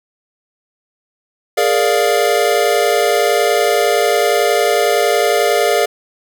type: chord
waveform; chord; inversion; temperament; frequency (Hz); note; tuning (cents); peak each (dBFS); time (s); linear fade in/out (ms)
square; Bb dominant seventh; third; equal; 415.3 / 466.2 / 587.3 / 698.5; Ab4 / Bb4 / D5 / F5; 0 / 0 / 0 / 0; -18; 1.57-5.86; 10
effects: none